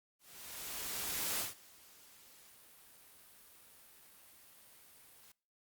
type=noise with ADSR envelope; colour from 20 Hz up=white; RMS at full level=-36 dBFS; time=0.19-5.32 s; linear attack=1200 ms; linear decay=150 ms; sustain=-24 dB; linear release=4 ms; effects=noise-tail reverb RT60 0.5 s tail -25 dB re dry + Opus 48 kbps